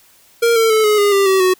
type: tone with pitch steps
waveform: square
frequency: 466.2 / 451.1 / 436.5 / 422.4 / 408.7 / 395.4 / 382.6 / 370.2 Hz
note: A#4 / A4 / A4 / G#4 / G#4 / G4 / G4 / F#4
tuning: 0 / +43 / -14 / +29 / -28 / +15 / -42 / +1 cents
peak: -11 dBFS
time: 0.42-1.54 s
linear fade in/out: 10 ms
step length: 140 ms
effects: white hiss -50 dBFS RMS until 1.59 s